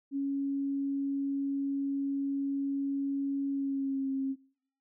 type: tone with pitch glide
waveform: sine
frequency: 277.2 to 269.2 Hz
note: C#4 to C4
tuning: 0 to +49 cents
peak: -29 dBFS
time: 0.11-4.36 s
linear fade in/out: 50 ms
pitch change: -51 cents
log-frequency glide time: 3.5-4.1 s
effects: noise-tail reverb RT60 0.6 s tail -24 dB re dry